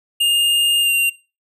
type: tone with pitch glide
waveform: square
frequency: 2823 to 2775 Hz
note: F7 to F7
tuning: +18 to -12 cents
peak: -14 dBFS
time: 0.2-1.1 s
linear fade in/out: 10 ms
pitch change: -30 cents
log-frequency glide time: 0.81-0.91 s
effects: noise-tail reverb RT60 0.3 s tail -21 dB re dry